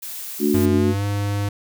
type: noise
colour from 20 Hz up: blue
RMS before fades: -32 dBFS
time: 0.02-0.66 s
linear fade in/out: 10 ms
type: harmonic tone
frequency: 73.1 Hz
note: D2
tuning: 7 cents flat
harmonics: 3 / 4 / 5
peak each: -20 / -20 / -20 dBFS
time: 0.39-0.95 s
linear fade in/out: 50 ms
type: tone with pitch glide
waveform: square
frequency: 94.2 to 101.55 Hz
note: F#2 to G#2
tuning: +32 to -38 cents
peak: -21 dBFS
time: 0.54-1.49 s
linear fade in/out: 5 ms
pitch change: +130 cents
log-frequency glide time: 0.76-1.04 s
effects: none